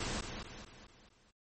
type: noise with echo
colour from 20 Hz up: pink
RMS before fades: -37 dBFS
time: 0-0.21 s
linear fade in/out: 5 ms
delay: 220 ms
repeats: 5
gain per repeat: -6 dB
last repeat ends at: 1.31 s
effects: MP3 32 kbps